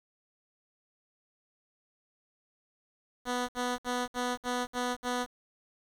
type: tone bursts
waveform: 10% pulse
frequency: 246.9 Hz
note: B3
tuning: in tune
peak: -21 dBFS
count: 7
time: 3.25-5.266 s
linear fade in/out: 50 ms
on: 240 ms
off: 56 ms
effects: low-pass 9000 Hz 12 dB/octave + 8-bit